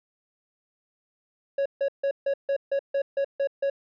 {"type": "tone bursts", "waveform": "triangle", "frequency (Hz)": 554.4, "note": "C#5", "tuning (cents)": 0, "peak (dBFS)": -20, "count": 10, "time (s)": [1.58, 3.7], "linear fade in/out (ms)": 5, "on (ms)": 77, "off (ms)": 150, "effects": ["resampled to 11025 Hz"]}